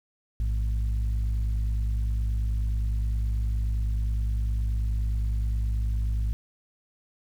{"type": "tone pair together", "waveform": "sine", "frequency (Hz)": [55.83, 105.4], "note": ["A1", "G#2"], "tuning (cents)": [26, 26], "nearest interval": "major seventh", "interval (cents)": 1100, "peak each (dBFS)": [-22, -30], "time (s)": [0.4, 6.33], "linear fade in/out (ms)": 0, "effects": ["tanh soft clip ceiling -21 dBFS", "9-bit"]}